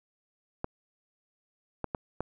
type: clicks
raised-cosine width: 1 ms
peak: -17 dBFS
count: 4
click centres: 0.644 / 1.843 / 1.948 / 2.206 s
effects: none